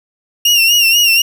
30% pulse tone with vibrato, 2794 Hz, F7, in tune, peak -5 dBFS, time 0.45-1.22 s, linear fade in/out 5 ms, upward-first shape sine, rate 4.1 Hz, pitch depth 69 cents each way, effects none

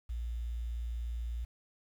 sine tone with quantisation, 58.27 Hz, A#1, in tune, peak -34 dBFS, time 0.09-1.45 s, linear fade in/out 10 ms, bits 10, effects none

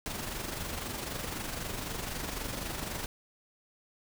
pink noise with amplitude modulation, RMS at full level -35 dBFS, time 0.06-3.06 s, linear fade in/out 0 ms, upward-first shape sine, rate 23.9 Hz, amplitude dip 50%, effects none

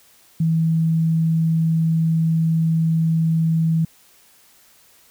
sine tone, 162.4 Hz, E3, 26 cents flat, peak -15 dBFS, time 0.4-3.85 s, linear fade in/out 5 ms, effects white hiss -53 dBFS RMS until 5.1 s

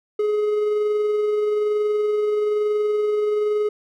triangle tone with amplitude modulation, 420.7 Hz, G#4, 22 cents sharp, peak -15 dBFS, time 0.19-3.69 s, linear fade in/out 5 ms, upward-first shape sine, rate 21.1 Hz, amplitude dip 25%, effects none

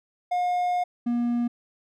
triangle tone pair in turn, 716 / 238.9 Hz, F5 / A#3, +43 / +43 cents, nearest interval octave + perfect fifth, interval 1900 cents, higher first, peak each -20 dBFS, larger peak neither, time 0.31-0.84 / 1.06-1.48 s, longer first, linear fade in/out 10 ms, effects none

